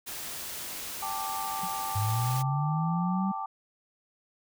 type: noise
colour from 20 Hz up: white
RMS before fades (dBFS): -38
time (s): 0.06-2.43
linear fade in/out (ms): 20
type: chord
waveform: sine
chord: G suspended second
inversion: none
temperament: equal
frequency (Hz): 784 / 880 / 1174.7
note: G5 / A5 / D6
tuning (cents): 0 / 0 / 0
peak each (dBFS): -36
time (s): 1.02-3.46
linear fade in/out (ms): 5
type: tone with exponential decay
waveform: sine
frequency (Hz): 181.1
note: F#3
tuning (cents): -37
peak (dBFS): -33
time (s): 1.63-1.74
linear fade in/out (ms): 5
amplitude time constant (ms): 22
type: linear sweep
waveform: sine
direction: up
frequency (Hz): 100 to 196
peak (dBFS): -26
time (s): 1.95-3.32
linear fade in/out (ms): 10
effects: none